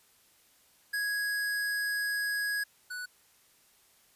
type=tone pair in turn; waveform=square; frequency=1661.2 / 1480 Hz; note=G#6 / F#6; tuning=0 / 0 cents; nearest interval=major second; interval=200 cents; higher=first; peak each=-30 / -37 dBFS; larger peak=first; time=0.93-2.64 / 2.9-3.06 s; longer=first; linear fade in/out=10 ms; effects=white hiss -64 dBFS RMS until 4.15 s + resampled to 32000 Hz